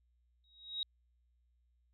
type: tone with exponential growth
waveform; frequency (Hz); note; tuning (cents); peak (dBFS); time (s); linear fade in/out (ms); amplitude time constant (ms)
sine; 3800; A#7; +33; -32; 0.44-0.83; 1; 84
effects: added 60 Hz sine -70 dBFS peak until 1.93 s